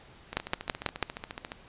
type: two click trains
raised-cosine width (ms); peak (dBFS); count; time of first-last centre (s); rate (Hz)
0.3; -10 / -20; 5 / 18; 0.37-1.027 / 0.33-1.519; 6.09 / 14.3
effects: pink hiss -54 dBFS RMS until 1.68 s + resampled to 8000 Hz